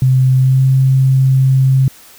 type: tone with pitch glide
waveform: sine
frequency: 130 to 132.65 Hz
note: C3 to C3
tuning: -11 to +24 cents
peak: -7 dBFS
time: 0.02-1.88 s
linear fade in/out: 2 ms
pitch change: +35 cents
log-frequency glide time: 0.36-0.65 s
effects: white hiss -41 dBFS RMS until 2.18 s